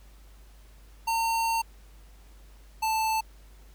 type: tone pair in turn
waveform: square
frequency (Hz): 910 / 882.1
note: A#5 / A5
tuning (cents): -42 / +4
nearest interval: minor second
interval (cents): 54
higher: first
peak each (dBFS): -25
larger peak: neither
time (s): 1.07-1.62 / 2.82-3.21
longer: first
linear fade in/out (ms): 10
effects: added 50 Hz sine -49 dBFS peak until 3.74 s + pink hiss -60 dBFS RMS until 3.74 s